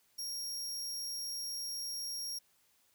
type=tone; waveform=sawtooth; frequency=5588 Hz; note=F8; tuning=in tune; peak=-35 dBFS; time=0.18-2.39 s; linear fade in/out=10 ms; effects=white hiss -71 dBFS RMS until 2.94 s